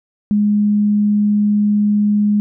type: tone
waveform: sine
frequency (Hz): 207.7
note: G#3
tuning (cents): 0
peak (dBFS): -11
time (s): 0.31-2.4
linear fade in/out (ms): 0
effects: none